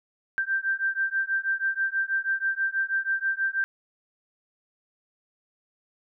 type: beating tone pair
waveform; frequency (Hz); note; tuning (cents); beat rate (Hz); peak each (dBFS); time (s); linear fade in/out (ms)
sine; 1568 / 1574.2; G6 / G6; 0 / +7; 6.2; -27; 0.38-3.64; 0
effects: none